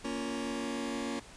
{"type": "chord", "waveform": "sawtooth", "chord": "Bb minor", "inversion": "none", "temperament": "just", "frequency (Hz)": [233.1, 279.7, 349.6], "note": ["Bb3", "Db4", "F4"], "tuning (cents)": [0, 16, 2], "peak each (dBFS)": [-33, -33, -37], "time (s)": [0.04, 1.2], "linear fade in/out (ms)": 10, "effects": ["pink hiss -52 dBFS RMS until 1.36 s", "resampled to 22050 Hz"]}